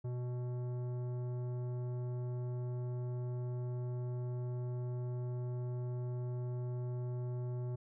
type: tone with tanh clipping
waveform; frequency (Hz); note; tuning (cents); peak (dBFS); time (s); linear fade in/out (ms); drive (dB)
sine; 123.47; B2; 0; -38; 0.04-7.76; 10; 13
effects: none